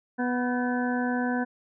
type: harmonic tone with a mistuned harmonic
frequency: 246.9 Hz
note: B3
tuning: in tune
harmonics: 1 / 2 / 3 / 4 / 6 / 7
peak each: -26 / -34 / -33 / -38 / -34 / -38 dBFS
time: 0.18-1.45 s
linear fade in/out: 20 ms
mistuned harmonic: 6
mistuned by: +41 cents
effects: none